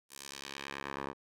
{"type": "tone with band-pass filter sweep", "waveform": "10% pulse", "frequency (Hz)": 69.3, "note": "C#2", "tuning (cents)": 0, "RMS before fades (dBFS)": -43, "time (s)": [0.09, 1.14], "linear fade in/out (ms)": 50, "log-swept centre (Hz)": [9500, 800], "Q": 0.94, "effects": []}